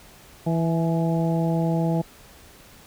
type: harmonic tone with a mistuned harmonic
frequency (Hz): 164.81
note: E3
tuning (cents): 0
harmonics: 1 / 2 / 3 / 4 / 5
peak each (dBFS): -21 / -28 / -31 / -30 / -33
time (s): 0.46-2.02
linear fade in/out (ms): 10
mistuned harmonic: 5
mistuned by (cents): +31
effects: pink hiss -49 dBFS RMS until 2.86 s